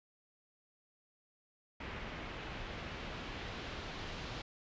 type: noise with low-pass filter sweep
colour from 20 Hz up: pink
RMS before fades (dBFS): -44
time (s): 1.8-4.42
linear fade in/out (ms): 5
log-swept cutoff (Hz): 2500 to 3900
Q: 1.2
effects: resampled to 16000 Hz